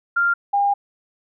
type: tone pair in turn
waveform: sine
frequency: 1394 / 806 Hz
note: F6 / G5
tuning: -4 / +48 cents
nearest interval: major sixth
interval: 948 cents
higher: first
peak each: -15 dBFS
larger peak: neither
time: 0.16-0.34 / 0.53-0.74 s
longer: second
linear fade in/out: 10 ms
effects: none